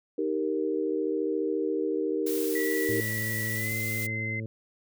sine chord, Eb major, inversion none, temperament equal, 311.1 / 392 / 466.2 Hz, Eb4 / G4 / Bb4, 0 / 0 / 0 cents, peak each -30 dBFS, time 0.18-3.01 s, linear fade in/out 5 ms
blue noise, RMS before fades -36 dBFS, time 2.26-4.07 s, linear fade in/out 10 ms
sine tone with pitch glide, 1951 to 2067 Hz, B6 to C7, -22 to -22 cents, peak -31 dBFS, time 2.55-4.4 s, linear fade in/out 5 ms, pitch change +100 cents, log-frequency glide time 3.54-3.73 s
harmonic tone, 110.5 Hz, A2, 8 cents sharp, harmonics 1 / 2 / 3 / 4 / 5, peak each -33 / -39 / -43 / -45 / -47 dBFS, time 2.89-4.46 s, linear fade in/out 0 ms
effects none

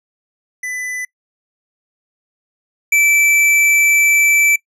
square tone pair in turn, 1999 / 2322 Hz, B6 / D7, +20 / -20 cents, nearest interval minor third, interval 260 cents, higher second, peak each -22 / -10 dBFS, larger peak second, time 0.63-1.05 / 2.92-4.56 s, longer second, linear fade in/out 5 ms, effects noise-tail reverb RT60 0.1 s tail -23 dB re dry + low-pass 12000 Hz 12 dB/octave

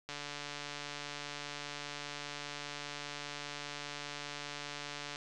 click train, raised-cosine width 0.2 ms, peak -24 dBFS, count 736, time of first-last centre 0.09-5.159 s, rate 145 Hz, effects resampled to 24000 Hz

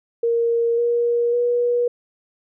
sine tone with pitch steps, 466.2 / 474.3 / 482.6 Hz, A#4 / A#4 / B4, 0 / +30 / -40 cents, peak -16 dBFS, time 0.23-1.88 s, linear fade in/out 5 ms, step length 550 ms, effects none

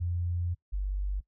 sine tone pair in turn, 87.31 / 48.49 Hz, F2 / G1, 0 / -18 cents, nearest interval minor seventh, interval 1018 cents, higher first, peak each -28 dBFS, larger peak neither, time 0-0.55 / 0.72-1.21 s, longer first, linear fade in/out 20 ms, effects noise-tail reverb RT60 0.1 s tail -20 dB re dry

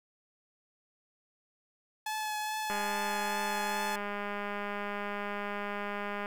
sawtooth tone with vibrato, 857 Hz, A5, 46 cents flat, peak -29 dBFS, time 2.06-3.96 s, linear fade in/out 5 ms, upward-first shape triangle, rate 2.4 Hz, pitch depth 18 cents each way
click train, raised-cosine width 0.5 ms, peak -22 dBFS, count 727, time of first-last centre 2.7-6.259 s, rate 204 Hz
effects 9-bit

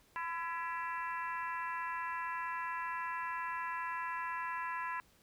harmonic tone with a mistuned harmonic, 335.6 Hz, E4, 31 cents sharp, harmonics 3 / 4 / 5 / 6 / 7 / 8, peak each -38 / -47 / -43 / -47 / -52 / -51 dBFS, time 0.16-5 s, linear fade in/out 0 ms, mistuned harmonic 6, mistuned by -39 cents, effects pink hiss -67 dBFS RMS until 5.22 s

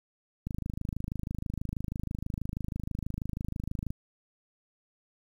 click train, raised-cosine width 5 ms, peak -21 dBFS, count 91, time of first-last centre 0.47-3.905 s, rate 26.2 Hz, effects 9-bit

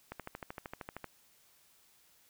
click train, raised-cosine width 0.5 ms, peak -26 dBFS, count 13, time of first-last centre 0.12-1.043 s, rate 13 Hz, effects white hiss -66 dBFS RMS until 2.29 s

